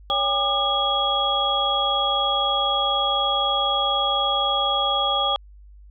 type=tone cluster; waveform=sine; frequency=560 / 803 / 1204 / 3320 Hz; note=C#5 / G5 / D6 / G#7; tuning=+18 / +41 / +43 / -1 cents; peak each=-28 / -25 / -25 / -22 dBFS; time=0.1-5.36 s; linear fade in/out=0 ms; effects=added 50 Hz sine -43 dBFS peak until 5.9 s